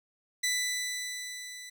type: tone with level ramp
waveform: 15% pulse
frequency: 1988 Hz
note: B6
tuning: 11 cents sharp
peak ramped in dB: -20 to -37 dBFS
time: 0.43-1.7 s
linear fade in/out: 10 ms
effects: none